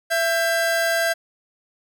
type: tone pair together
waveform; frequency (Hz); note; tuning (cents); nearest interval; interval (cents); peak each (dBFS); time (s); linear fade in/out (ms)
45% pulse; 668.5 / 1590; E5 / G6; +24 / +24; octave + minor third; 1500; -21 / -22; 0.1-1.14; 20
effects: none